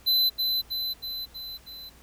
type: tone with echo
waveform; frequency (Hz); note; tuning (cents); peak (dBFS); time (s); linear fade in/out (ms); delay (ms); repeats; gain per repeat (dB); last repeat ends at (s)
square; 4030; B7; +34; -20; 0.06-0.3; 20; 320; 5; -4; 1.9
effects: added 60 Hz sine -55 dBFS peak until 2.02 s + pink hiss -55 dBFS RMS until 2.02 s